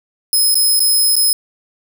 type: tone with dropouts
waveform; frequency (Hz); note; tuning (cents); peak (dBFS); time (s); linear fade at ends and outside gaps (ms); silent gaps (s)
5% pulse; 5120; D#8; +49; -5; 0.33-1.33; 1; 0.544-0.554 / 0.794-0.803 / 1.156-1.165
effects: none